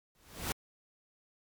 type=noise with exponential growth; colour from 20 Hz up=pink; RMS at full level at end=-31 dBFS; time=0.15-0.52 s; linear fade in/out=0 ms; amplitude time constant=79 ms; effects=MP3 96 kbps